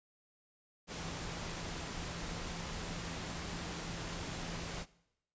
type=tone in noise; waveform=sine; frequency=168.4 Hz; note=E3; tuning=37 cents sharp; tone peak=-48 dBFS; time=0.87-4.86 s; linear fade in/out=50 ms; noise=pink; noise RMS=-42 dBFS; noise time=0.87-4.86 s; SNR=-9 dB; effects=noise-tail reverb RT60 0.8 s tail -20 dB re dry + resampled to 16000 Hz